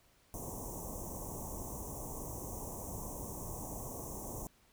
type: band-stop noise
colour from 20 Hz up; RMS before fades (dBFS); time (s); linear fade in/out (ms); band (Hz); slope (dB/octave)
pink; -43; 0.34-4.47; 0; 1100 to 5800; 96
effects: pink hiss -68 dBFS RMS until 4.72 s